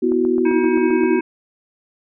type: chord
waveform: sine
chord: B suspended fourth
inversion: none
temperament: equal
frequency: 246.9 / 329.6 / 370 Hz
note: B3 / E4 / F#4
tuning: 0 / 0 / 0 cents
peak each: -20 / -20 / -17 dBFS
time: 0.02-1.2 s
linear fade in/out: 10 ms
type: click train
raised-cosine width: 1 ms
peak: -21 dBFS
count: 8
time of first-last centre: 0.12-1.036 s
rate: 7.64 Hz
type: harmonic tone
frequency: 318.9 Hz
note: D#4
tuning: 43 cents sharp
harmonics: 1 / 3 / 5 / 7 / 8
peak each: -21 / -28 / -31 / -33 / -33 dBFS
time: 0.45-1.21 s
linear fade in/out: 5 ms
effects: none